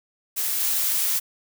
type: noise with level steps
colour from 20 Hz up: blue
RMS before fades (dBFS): -25 / -23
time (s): 0.36-1.2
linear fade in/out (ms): 20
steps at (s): 0.6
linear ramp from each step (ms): 5
effects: none